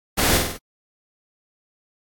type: noise with echo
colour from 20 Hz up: pink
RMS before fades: -19 dBFS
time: 0.17-0.39 s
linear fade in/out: 20 ms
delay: 48 ms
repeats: 4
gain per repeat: -4 dB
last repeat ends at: 0.582 s
effects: AAC 64 kbps